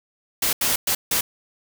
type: noise bursts at uneven times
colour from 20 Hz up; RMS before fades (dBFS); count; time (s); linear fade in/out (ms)
white; -21; 4; 0.42-0.53 / 0.61-0.76 / 0.87-0.95 / 1.11-1.21; 5
effects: none